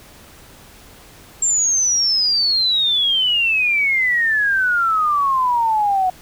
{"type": "exponential sweep", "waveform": "sine", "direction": "down", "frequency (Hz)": [7459, 730], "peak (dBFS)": -14, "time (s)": [1.42, 6.1], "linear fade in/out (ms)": 5, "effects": ["pink hiss -44 dBFS RMS until 6.21 s"]}